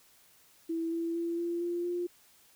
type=tone with pitch steps; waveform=sine; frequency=329.6 / 333.8 / 338.1 / 342.4 / 346.8 / 351.2 Hz; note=E4 / E4 / E4 / F4 / F4 / F4; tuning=0 / +22 / +44 / -34 / -12 / +10 cents; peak=-30 dBFS; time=0.69-2.07 s; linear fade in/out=10 ms; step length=230 ms; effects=white hiss -62 dBFS RMS until 2.55 s